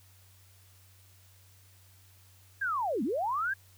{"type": "linear two-way sweep", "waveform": "sine", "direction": "down then up", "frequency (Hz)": [1654, 196, 1654], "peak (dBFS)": -28, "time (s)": [2.61, 3.54], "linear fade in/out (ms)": 10, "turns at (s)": 3.03, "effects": ["added 94 Hz sine -58 dBFS peak until 3.77 s", "white hiss -62 dBFS RMS until 3.77 s"]}